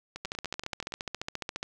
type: two click trains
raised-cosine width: 0.2 ms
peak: -16 / -21 dBFS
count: 21 / 9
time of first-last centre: 0.25-1.629 / 0.16-0.922 s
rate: 14.5 / 10.5 Hz
effects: none